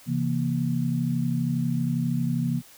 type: tone cluster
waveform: sine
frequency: 133.8 / 166.3 / 235.9 Hz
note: C3 / E3 / A#3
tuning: +39 / +16 / +21 cents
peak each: -27 dBFS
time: 0.06-2.62 s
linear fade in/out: 50 ms
effects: white hiss -51 dBFS RMS until 2.77 s